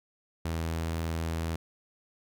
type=tone; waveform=sawtooth; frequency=81.9 Hz; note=E2; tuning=11 cents flat; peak=-26 dBFS; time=0.45-1.56 s; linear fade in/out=5 ms; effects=none